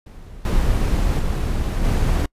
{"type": "noise with level steps", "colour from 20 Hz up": "brown", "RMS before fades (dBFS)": [-38, -18, -21, -17], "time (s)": [0.06, 2.26], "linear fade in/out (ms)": 5, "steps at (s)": [0.45, 1.19, 1.84], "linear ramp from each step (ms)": 2, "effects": ["noise-tail reverb RT60 0.1 s tail -26 dB re dry", "resampled to 32000 Hz"]}